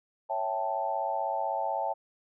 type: chord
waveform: sine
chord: A dominant seventh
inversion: first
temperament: equal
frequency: 554.4 / 659.3 / 784 / 880 Hz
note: C#5 / E5 / G5 / A5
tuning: 0 / 0 / 0 / 0 cents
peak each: -36 / -34 / -33 / -32 dBFS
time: 0.29-1.94 s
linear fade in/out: 20 ms
effects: none